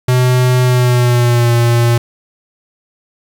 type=tone with pitch glide; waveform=square; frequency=126.1 to 118.34 Hz; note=B2 to A#2; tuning=+36 to +27 cents; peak=-9 dBFS; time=0.08-1.98 s; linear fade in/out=5 ms; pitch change=-109 cents; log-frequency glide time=0.63-1.53 s; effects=8-bit